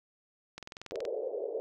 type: click train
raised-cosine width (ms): 0.2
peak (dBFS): -25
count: 11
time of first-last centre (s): 0.58-1.052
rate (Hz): 21.2
type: band-pass noise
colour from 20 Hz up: white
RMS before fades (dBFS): -36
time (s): 0.92-1.6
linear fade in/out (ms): 0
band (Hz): 420 to 550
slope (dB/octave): 48
effects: none

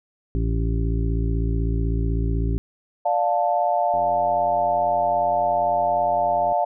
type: harmonic tone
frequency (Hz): 56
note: A1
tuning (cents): +31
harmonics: 1 / 2 / 3 / 5 / 6 / 7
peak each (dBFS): -21 / -26 / -30 / -31 / -38 / -34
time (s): 0.35-2.58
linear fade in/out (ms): 0
type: chord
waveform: sine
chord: D minor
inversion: none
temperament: just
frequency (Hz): 587.3 / 704.8 / 881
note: D5 / F5 / A5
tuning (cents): 0 / +16 / +2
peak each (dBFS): -24 / -20 / -24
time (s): 3.05-6.65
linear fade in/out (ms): 10
type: click train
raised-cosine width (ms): 2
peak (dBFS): -26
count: 235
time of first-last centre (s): 3.94-6.523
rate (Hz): 90.6
effects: none

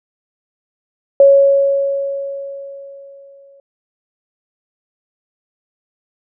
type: tone with exponential decay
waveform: sine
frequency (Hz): 554.4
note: C#5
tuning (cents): 0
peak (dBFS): -3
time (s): 1.2-3.6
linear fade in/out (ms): 2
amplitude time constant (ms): 520
effects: none

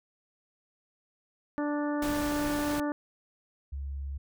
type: harmonic tone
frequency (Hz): 293.7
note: D4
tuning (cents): 0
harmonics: 1 / 2 / 3 / 4 / 5 / 6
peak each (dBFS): -29 / -35 / -39 / -41 / -43 / -45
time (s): 1.58-2.92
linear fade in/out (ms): 0
type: noise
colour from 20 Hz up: pink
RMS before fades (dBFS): -37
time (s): 2.02-2.8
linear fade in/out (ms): 2
type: tone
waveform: sine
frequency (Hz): 69.3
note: C#2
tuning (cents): 0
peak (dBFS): -33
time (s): 3.72-4.18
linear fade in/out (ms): 10
effects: none

